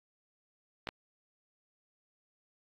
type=clicks; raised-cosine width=0.3 ms; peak=-20 dBFS; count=2; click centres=0.872 / 0.889 s; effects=AAC 48 kbps